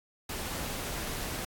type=noise; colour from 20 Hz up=pink; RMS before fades=-36 dBFS; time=0.29-1.45 s; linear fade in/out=5 ms; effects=AAC 64 kbps